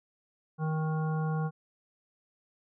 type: harmonic tone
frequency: 157 Hz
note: D#3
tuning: 16 cents sharp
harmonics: 1 / 3 / 5 / 7 / 9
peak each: -28 / -40 / -40 / -43 / -45 dBFS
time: 0.58-1.51 s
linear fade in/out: 50 ms
effects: none